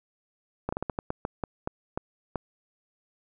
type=slowing click train; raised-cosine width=1 ms; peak=-15 dBFS; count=12; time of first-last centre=0.69-2.357 s; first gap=35 ms; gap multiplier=1.27; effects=none